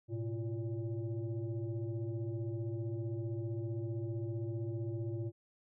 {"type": "tone with frequency modulation", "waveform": "sine", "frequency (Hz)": 108.8, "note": "A2", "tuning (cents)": -19, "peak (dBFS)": -35, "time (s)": [0.08, 5.32], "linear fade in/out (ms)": 50, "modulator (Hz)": 233, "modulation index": 1.1, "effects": []}